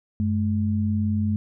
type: tone pair together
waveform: sine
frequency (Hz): 95.1 / 213.5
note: F#2 / G#3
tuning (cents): +48 / +48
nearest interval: octave + major second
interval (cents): 1400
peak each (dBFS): -23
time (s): 0.2-1.36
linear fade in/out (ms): 0
effects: none